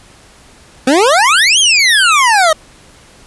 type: exponential two-way sweep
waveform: 25% pulse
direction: up then down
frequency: 246.9 to 3327 to 609 Hz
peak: -3 dBFS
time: 0.87-2.53 s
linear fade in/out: 5 ms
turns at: 1.59 s
effects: pink hiss -42 dBFS RMS until 3.26 s + resampled to 24000 Hz